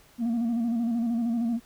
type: tone with vibrato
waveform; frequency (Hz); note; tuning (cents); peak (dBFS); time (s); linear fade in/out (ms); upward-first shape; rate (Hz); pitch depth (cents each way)
sine; 233.1; A#3; 0; -21; 0.18-1.6; 50; square; 13; 46
effects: tanh soft clip ceiling -23 dBFS + pink hiss -57 dBFS RMS until 1.65 s